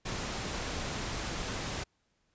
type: noise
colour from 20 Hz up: pink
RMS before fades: -36 dBFS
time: 0.05-1.84 s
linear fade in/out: 10 ms
effects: pink hiss -75 dBFS RMS until 2.34 s + resampled to 16000 Hz